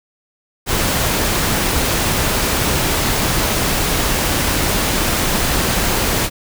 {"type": "noise", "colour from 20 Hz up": "pink", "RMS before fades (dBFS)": -17, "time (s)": [0.66, 6.3], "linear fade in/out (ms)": 50, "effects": []}